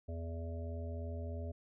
harmonic tone, 83.1 Hz, E2, 15 cents sharp, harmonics 1 / 3 / 5 / 7 / 8, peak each -39 / -49 / -51 / -50 / -53 dBFS, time 0.08-1.52 s, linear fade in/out 10 ms, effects none

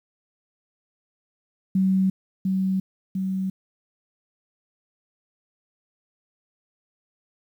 sine tone with echo, 189.8 Hz, F#3, 44 cents sharp, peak -17 dBFS, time 1.75-2.1 s, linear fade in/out 5 ms, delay 700 ms, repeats 2, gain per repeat -3 dB, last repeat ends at 3.5 s, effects 9-bit

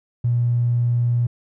triangle tone, 120 Hz, B2, 49 cents flat, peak -12 dBFS, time 0.24-1.27 s, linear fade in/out 10 ms, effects tanh soft clip ceiling -14 dBFS

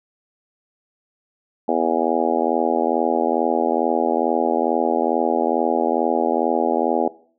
harmonic tone, 82.3 Hz, E2, 2 cents flat, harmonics 3 / 4 / 5 / 6 / 7 / 8 / 9 / 10, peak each -25 / -25 / -25 / -25 / -25 / -25 / -25 / -25 dBFS, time 1.68-7.08 s, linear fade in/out 5 ms, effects noise-tail reverb RT60 0.5 s tail -20 dB re dry

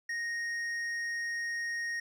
triangle tone with hard clipping, 1864.7 Hz, A#6, in tune, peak -34 dBFS, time 0.09-2 s, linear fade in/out 5 ms, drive 10 dB, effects none

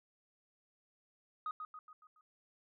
sine tone with echo, 1251 Hz, D#6, 9 cents sharp, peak -35 dBFS, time 1.46-1.51 s, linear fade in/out 2 ms, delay 140 ms, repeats 5, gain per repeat -6 dB, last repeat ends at 2.21 s, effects tanh soft clip ceiling -33 dBFS

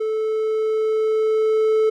triangle tone with level ramp, 436.8 Hz, A4, 13 cents flat, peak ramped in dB -18 to -12 dBFS, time 0-1.9 s, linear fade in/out 10 ms, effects none

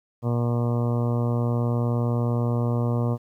harmonic tone, 119.4 Hz, A#2, 42 cents sharp, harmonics 1 / 2 / 3 / 4 / 5 / 6 / 7 / 8 / 9 / 10, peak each -22 / -28 / -35 / -32 / -35 / -40 / -43 / -42 / -40 / -44 dBFS, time 0.22-3.18 s, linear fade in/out 50 ms, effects 10-bit

